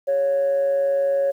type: tone with amplitude modulation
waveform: sine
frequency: 554.4 Hz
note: C#5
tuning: in tune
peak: -14 dBFS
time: 0.07-1.32 s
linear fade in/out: 20 ms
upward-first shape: sine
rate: 152 Hz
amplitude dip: 40%
effects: tanh soft clip ceiling -14 dBFS + 9-bit